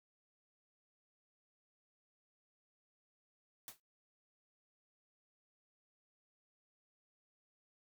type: noise with exponential decay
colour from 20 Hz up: white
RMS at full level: -45 dBFS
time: 3.68-3.8 s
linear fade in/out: 0 ms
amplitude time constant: 25 ms
effects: noise-tail reverb RT60 0.2 s tail -26 dB re dry